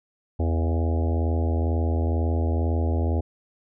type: harmonic tone with a mistuned harmonic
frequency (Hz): 82.1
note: E2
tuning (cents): -6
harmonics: 1 / 3 / 4 / 5 / 6 / 7 / 8 / 9 / 10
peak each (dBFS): -21 / -31 / -33 / -35 / -37 / -38 / -39 / -40 / -41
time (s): 0.39-3.21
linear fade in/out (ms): 10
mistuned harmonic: 9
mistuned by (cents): -41
effects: none